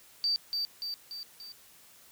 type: tone with echo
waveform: triangle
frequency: 4637 Hz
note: D8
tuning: 23 cents flat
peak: -22 dBFS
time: 0.24-0.36 s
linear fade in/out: 0 ms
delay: 290 ms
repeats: 4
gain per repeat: -5 dB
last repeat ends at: 1.52 s
effects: tanh soft clip ceiling -24 dBFS + white hiss -57 dBFS RMS until 2.11 s